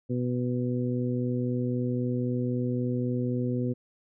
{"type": "harmonic tone", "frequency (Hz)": 123.8, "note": "B2", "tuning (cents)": 5, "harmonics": [1, 2, 3, 4], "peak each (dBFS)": [-29, -29, -35, -36], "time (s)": [0.09, 3.74], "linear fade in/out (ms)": 20, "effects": []}